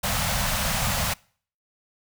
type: band-stop noise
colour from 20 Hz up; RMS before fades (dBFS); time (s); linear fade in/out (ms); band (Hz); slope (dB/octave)
pink; -25; 0.03-1.14; 10; 220 to 540; 48
effects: noise-tail reverb RT60 0.5 s tail -25 dB re dry